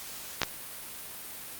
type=clicks; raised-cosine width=0.2 ms; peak=-7 dBFS; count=2; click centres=0.417 / 0.433 s; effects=white hiss -42 dBFS RMS until 1.59 s + Opus 48 kbps